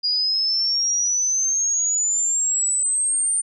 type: exponential sweep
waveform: sine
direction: up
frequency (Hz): 4845 to 9000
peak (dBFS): -18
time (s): 0.03-3.42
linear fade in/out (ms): 20
effects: none